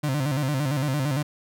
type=tone with vibrato; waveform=35% pulse; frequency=140 Hz; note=C#3; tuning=18 cents sharp; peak=-21 dBFS; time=0.03-1.23 s; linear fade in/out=10 ms; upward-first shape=square; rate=8.8 Hz; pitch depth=110 cents each way; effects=none